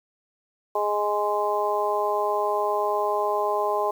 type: harmonic tone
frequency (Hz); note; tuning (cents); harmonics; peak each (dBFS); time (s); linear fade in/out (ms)
207.7; G#3; 0; 2 / 3 / 4 / 5; -27 / -27 / -27 / -27; 0.75-3.91; 5
effects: 8-bit